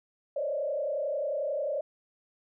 sine tone with frequency modulation, 579 Hz, D5, 25 cents flat, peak -28 dBFS, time 0.36-1.81 s, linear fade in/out 5 ms, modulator 31.2 Hz, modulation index 1.5, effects none

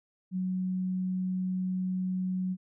sine tone, 185 Hz, F#3, in tune, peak -28 dBFS, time 0.31-2.57 s, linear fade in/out 50 ms, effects none

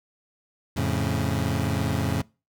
25% pulse chord, F augmented, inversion none, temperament equal, 87.31 / 110 / 138.59 Hz, F2 / A2 / C#3, 0 / 0 / 0 cents, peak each -24 dBFS, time 0.76-2.22 s, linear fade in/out 10 ms, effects noise-tail reverb RT60 0.3 s tail -24 dB re dry

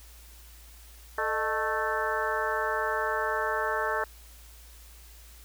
harmonic tone with a mistuned harmonic, 220 Hz, A3, in tune, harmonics 2 / 3 / 4 / 5 / 6 / 7 / 8, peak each -34 / -34 / -34 / -34 / -34 / -34 / -34 dBFS, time 1.18-4.04 s, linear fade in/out 2 ms, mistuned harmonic 3, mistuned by -120 cents, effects added 57 Hz sine -49 dBFS peak until 5.44 s + white hiss -54 dBFS RMS until 5.44 s

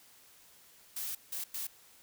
blue noise bursts at uneven times, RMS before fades -38 dBFS, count 3, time 0.96-1.15 / 1.32-1.44 / 1.54-1.67 s, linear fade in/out 5 ms, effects white hiss -60 dBFS RMS until 2.02 s

